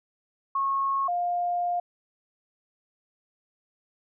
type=tone pair in turn; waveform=sine; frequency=1093 / 704.6 Hz; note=C#6 / F5; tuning=-25 / +15 cents; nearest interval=minor sixth; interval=760 cents; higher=first; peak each=-23 / -24 dBFS; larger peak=first; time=0.55-1.08 / 1.08-1.8 s; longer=second; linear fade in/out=5 ms; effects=none